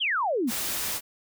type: exponential sweep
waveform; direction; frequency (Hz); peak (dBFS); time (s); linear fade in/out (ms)
sine; down; 3419 to 207.7; -23; 0-0.51; 20
type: noise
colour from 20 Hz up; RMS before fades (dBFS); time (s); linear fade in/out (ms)
white; -30; 0.47-1.01; 50
effects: none